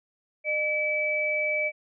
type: tone pair together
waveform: sine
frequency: 607.8 / 2300 Hz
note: D#5 / D7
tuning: -41 / -37 cents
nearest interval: octave + major seventh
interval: 2304 cents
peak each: -29 / -25 dBFS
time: 0.44-1.72 s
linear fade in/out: 50 ms
effects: none